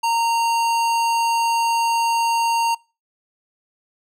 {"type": "tone", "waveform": "square", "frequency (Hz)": 924, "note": "A#5", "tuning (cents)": -16, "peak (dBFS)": -18, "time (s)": [0.03, 2.75], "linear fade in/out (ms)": 10, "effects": ["noise-tail reverb RT60 0.3 s tail -24 dB re dry", "low-pass 11000 Hz 12 dB/octave"]}